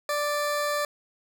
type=tone; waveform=20% pulse; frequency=587.3 Hz; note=D5; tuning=in tune; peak=-20 dBFS; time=0.09-0.85 s; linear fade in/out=2 ms; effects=none